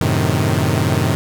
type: chord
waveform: sawtooth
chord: F# diminished seventh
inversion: none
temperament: equal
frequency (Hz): 92.5 / 110 / 130.81 / 155.56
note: F#2 / A2 / C3 / Eb3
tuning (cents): 0 / 0 / 0 / 0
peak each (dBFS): -16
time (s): 0.01-1.15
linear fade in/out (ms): 0
effects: none